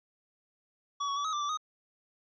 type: tone with pitch steps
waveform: square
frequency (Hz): 1137 / 1118 / 1149 / 1271 / 1180 / 1163 / 1247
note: C#6 / C#6 / D6 / D#6 / D6 / D6 / D#6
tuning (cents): +44 / +14 / -38 / +36 / +8 / -17 / +3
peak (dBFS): -31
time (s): 1-1.574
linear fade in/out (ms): 10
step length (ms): 82
effects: resampled to 16000 Hz